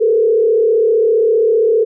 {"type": "tone with frequency modulation", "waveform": "sine", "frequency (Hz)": 446.8, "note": "A4", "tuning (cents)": 27, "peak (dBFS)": -9, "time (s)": [0, 1.85], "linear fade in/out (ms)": 20, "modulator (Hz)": 35.2, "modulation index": 0.91, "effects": []}